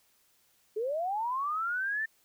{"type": "linear sweep", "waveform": "sine", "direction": "up", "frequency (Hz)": [409, 1800], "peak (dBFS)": -29, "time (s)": [0.76, 2.06], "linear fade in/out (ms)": 10, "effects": ["white hiss -68 dBFS RMS until 2.24 s"]}